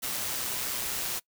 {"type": "noise with amplitude modulation", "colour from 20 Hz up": "white", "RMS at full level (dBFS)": -31, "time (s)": [0.02, 1.2], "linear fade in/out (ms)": 20, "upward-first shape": "sine", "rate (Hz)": 125, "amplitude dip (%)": 30, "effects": ["noise-tail reverb RT60 0.1 s tail -23 dB re dry"]}